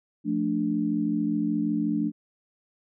sine chord, D minor, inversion first, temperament equal, 174.61 / 220 / 293.7 Hz, F3 / A3 / D4, 0 / 0 / 0 cents, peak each -31 / -27 / -26 dBFS, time 0.24-2.12 s, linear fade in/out 50 ms, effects none

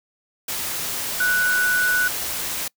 sine tone in noise, 1480 Hz, F#6, in tune, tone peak -17 dBFS, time 1.2-2.08 s, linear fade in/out 5 ms, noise white, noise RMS -27 dBFS, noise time 0.48-2.68 s, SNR +7 dB, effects noise-tail reverb RT60 0.1 s tail -25 dB re dry

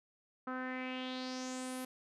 sawtooth tone with low-pass filter sweep, 256.3 Hz, C4, 36 cents flat, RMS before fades -41 dBFS, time 0.47-1.85 s, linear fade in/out 5 ms, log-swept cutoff 1300 to 12000 Hz, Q 4.1, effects none

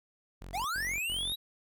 sawtooth tone bursts, 45.39 Hz, F#1, 32 cents flat, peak -39 dBFS, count 3, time 0.41-1.328 s, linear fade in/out 10 ms, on 240 ms, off 99 ms
square linear sweep, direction up, 639 to 3896 Hz, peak -32 dBFS, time 0.53-1.36 s, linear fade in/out 20 ms
effects none

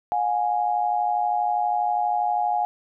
sine tone pair together, 718.2 / 830.6 Hz, F5 / G#5, +48 / 0 cents, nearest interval minor third, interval 252 cents, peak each -23 dBFS, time 0.12-2.65 s, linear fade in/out 0 ms, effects none

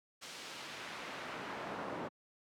brown noise with band-pass filter sweep, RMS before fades -44 dBFS, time 0.21-2.09 s, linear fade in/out 20 ms, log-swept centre 5500 to 780 Hz, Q 0.77, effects high-pass 150 Hz 12 dB/octave

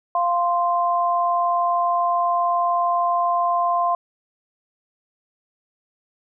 sine tone pair together, 696.8 / 1044 Hz, F5 / C6, -4 / -4 cents, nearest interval perfect fifth, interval 700 cents, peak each -20 dBFS, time 0.15-3.95 s, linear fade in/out 2 ms, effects none

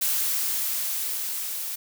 blue noise with level ramp, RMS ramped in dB -24 to -32 dBFS, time 0.01-1.76 s, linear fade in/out 10 ms, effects none

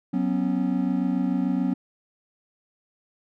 triangle chord, F# suspended fourth, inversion none, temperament equal with one note detuned, 185 / 246.9 / 273.8 Hz, F#3 / B3 / C#4, 0 / 0 / -21 cents, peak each -24 dBFS, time 0.13-1.74 s, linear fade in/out 10 ms, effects none

